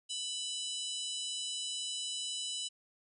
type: harmonic tone with a mistuned harmonic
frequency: 992 Hz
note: B5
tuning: 7 cents sharp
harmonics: 3 / 4 / 5 / 6 / 7 / 8 / 9 / 10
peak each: -39 / -43 / -46 / -52 / -46 / -46 / -47 / -58 dBFS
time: 0.09-2.69 s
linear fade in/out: 20 ms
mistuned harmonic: 5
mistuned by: +42 cents
effects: none